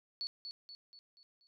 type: tone with echo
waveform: sine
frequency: 4435 Hz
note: C#8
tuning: in tune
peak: -36 dBFS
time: 0.21-0.27 s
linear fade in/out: 0 ms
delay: 240 ms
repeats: 5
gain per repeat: -6 dB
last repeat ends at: 1.47 s
effects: none